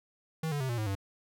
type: tone with pitch steps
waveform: square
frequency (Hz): 160 / 145.04 / 131.47 / 119.17 / 108.03 / 97.92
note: D#3 / D3 / C3 / A#2 / A2 / G2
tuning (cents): +49 / -21 / +9 / +39 / -31 / -1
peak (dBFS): -31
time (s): 0.43-0.952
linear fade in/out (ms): 5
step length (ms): 87
effects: none